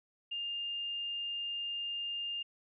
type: tone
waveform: sine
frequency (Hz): 2810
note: F7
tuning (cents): +10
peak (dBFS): -35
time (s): 0.31-2.43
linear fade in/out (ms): 10
effects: none